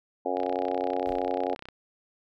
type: harmonic tone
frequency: 91 Hz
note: F#2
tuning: 28 cents flat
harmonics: 3 / 4 / 5 / 6 / 7 / 8 / 9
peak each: -35 / -35 / -33 / -33 / -35 / -33 / -34 dBFS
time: 0.25-1.55 s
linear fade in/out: 10 ms
type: click train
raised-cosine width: 0.3 ms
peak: -25 dBFS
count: 43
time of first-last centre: 0.37-1.687 s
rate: 31.9 Hz
type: noise with exponential decay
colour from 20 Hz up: brown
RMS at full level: -41 dBFS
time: 1.07-1.53 s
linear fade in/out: 0 ms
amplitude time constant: 100 ms
effects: none